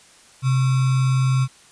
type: tone with sample-and-hold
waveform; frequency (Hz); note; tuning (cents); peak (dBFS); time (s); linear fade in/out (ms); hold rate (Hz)
sine; 130.81; C3; 0; -15; 0.42-1.48; 50; 1225
effects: white hiss -50 dBFS RMS until 1.71 s + resampled to 22050 Hz